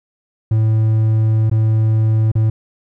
triangle tone with dropouts, 110 Hz, A2, in tune, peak -9 dBFS, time 0.51-2.5 s, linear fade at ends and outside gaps 5 ms, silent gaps 1.498-1.513 / 2.317-2.353 s, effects none

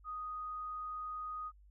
sine tone, 1244.5 Hz, D#6, in tune, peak -39 dBFS, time 0.04-1.52 s, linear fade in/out 50 ms, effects added 50 Hz sine -58 dBFS peak until 1.7 s

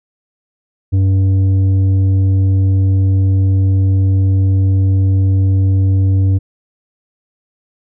triangle tone with tanh clipping, 96 Hz, G2, 36 cents flat, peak -10 dBFS, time 0.92-6.39 s, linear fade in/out 20 ms, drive 11 dB, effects none

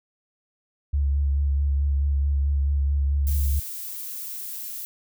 sine tone with vibrato, 70.4 Hz, C#2, 27 cents sharp, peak -19 dBFS, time 0.93-3.6 s, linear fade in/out 10 ms, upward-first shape sine, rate 4.6 Hz, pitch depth 27 cents each way
violet noise, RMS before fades -34 dBFS, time 3.27-4.85 s, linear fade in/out 0 ms
effects none

